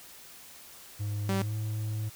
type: tone with pitch glide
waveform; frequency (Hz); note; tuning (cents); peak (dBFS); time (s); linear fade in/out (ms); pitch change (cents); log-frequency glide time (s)
triangle; 103.6 to 107.94; G#2 to A2; -4 to -33; -28; 0.99-2.1; 20; +71; 1.4-1.52
type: tone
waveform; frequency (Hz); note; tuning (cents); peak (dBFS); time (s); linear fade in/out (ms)
sawtooth; 193.7; G3; -20; -24; 1.29-1.42; 0
effects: white hiss -50 dBFS RMS until 2.15 s